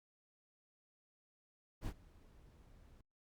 brown noise with ADSR envelope, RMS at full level -39 dBFS, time 1.81-3.01 s, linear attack 62 ms, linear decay 58 ms, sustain -23 dB, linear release 4 ms, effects Opus 48 kbps

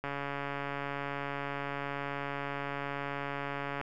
click train, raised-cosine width 0.5 ms, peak -21 dBFS, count 533, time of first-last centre 0.04-3.813 s, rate 141 Hz, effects none

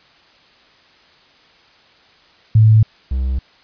sine / triangle tone pair in turn, 109.5 / 64.83 Hz, A2 / C2, -8 / -15 cents, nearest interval major sixth, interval 907 cents, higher first, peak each -6 / -14 dBFS, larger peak first, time 2.55-2.83 / 3.11-3.39 s, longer neither, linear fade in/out 5 ms, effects white hiss -50 dBFS RMS until 3.63 s + resampled to 11025 Hz

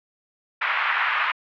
pink band-pass noise, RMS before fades -23 dBFS, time 0.61-1.32 s, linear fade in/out 10 ms, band 1100 to 2500 Hz, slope 24 dB/octave, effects low-pass 4000 Hz 12 dB/octave

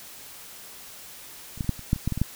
clicks, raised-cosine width 5 ms, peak -29 / -15 / -27 / -10 / -28 / -8 / -24 / -12 / -15 / -17 / -9 dBFS, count 11, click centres 1.576 / 1.608 / 1.645 / 1.693 / 1.793 / 1.931 / 1.961 / 2.076 / 2.123 / 2.176 / 2.216 s, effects white hiss -44 dBFS RMS until 2.35 s

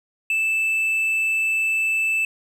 triangle tone, 2637 Hz, E7, in tune, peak -17 dBFS, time 0.3-2.25 s, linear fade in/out 2 ms, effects none

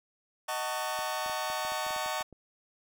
sawtooth chord, D# half-diminished seventh, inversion none, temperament just, 622.3 / 746.7 / 896 / 1120.1 Hz, D#5 / F#5 / A5 / C#6, 0 / +16 / +31 / +18 cents, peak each -33 dBFS, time 0.48-2.23 s, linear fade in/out 10 ms
clicks, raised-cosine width 2 ms, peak -37 dBFS, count 12, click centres 0.99 / 1.262 / 1.297 / 1.501 / 1.65 / 1.72 / 1.866 / 1.907 / 1.963 / 2.061 / 2.209 / 2.327 s
effects none

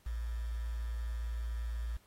sine tone with quantisation, 57.4 Hz, A#1, 26 cents flat, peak -34 dBFS, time 0.06-1.97 s, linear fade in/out 5 ms, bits 9, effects pink hiss -67 dBFS RMS until 2.06 s + AAC 48 kbps

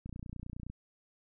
click train, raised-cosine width 5 ms, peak -30 dBFS, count 20, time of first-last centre 0.06-0.7 s, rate 29.7 Hz, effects none

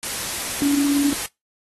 sine tone in noise, 284 Hz, C#4, 42 cents sharp, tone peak -16 dBFS, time 0.62-1.13 s, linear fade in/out 0 ms, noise white, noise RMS -27 dBFS, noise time 0.03-1.26 s, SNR +8 dB, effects noise-tail reverb RT60 0.2 s tail -24 dB re dry + AAC 32 kbps

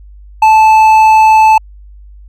triangle tone with hard clipping, 874 Hz, A5, 12 cents flat, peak -4 dBFS, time 0.42-1.58 s, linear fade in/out 5 ms, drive 9 dB, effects added 50 Hz sine -32 dBFS peak until 2.28 s

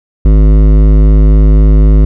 sine tone with hard clipping, 51.91 Hz, G#1, in tune, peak -4 dBFS, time 0.25-2.05 s, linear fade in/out 5 ms, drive 14 dB, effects none

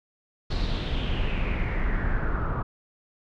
brown noise with low-pass filter sweep, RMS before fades -26 dBFS, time 0.5-2.63 s, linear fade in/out 10 ms, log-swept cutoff 4400 to 1200 Hz, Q 4.9, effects none

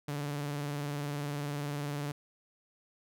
sawtooth tone with vibrato, 144.9 Hz, D3, 23 cents flat, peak -30 dBFS, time 0.08-2.12 s, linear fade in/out 5 ms, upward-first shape sine, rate 20 Hz, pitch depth 55 cents each way, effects none

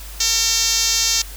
5% pulse tone with band-pass filter, 453.7 Hz, A#4, 47 cents flat, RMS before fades -18 dBFS, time 0.2-1.22 s, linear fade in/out 5 ms, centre 6500 Hz, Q 2.4, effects added 50 Hz sine -33 dBFS peak until 1.36 s + white hiss -38 dBFS RMS until 1.36 s

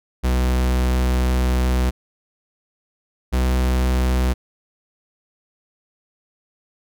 45% pulse tone pair in turn, 62.9 / 63.3 Hz, B1 / B1, +32 / +43 cents, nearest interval unison, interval 11 cents, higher second, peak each -16 dBFS, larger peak neither, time 0.23-1.91 / 3.32-4.34 s, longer first, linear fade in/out 20 ms, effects none

